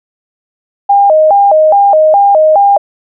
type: tone with vibrato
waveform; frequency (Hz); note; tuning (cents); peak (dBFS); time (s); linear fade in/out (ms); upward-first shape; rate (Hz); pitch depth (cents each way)
sine; 707; F5; +21; -3; 0.89-2.78; 10; square; 2.4; 220
effects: none